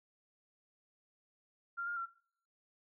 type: tone with pitch steps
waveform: sine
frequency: 1388 / 1412 / 1363 Hz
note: F6 / F6 / F6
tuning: -11 / +19 / -43 cents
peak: -36 dBFS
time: 1.77-2.064 s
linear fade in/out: 20 ms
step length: 98 ms
effects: noise-tail reverb RT60 0.6 s tail -22 dB re dry